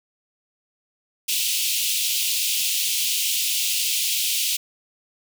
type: high-pass noise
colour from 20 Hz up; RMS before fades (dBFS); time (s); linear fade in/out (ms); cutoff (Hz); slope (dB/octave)
pink; -23; 1.28-4.57; 10; 2600; 48
effects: none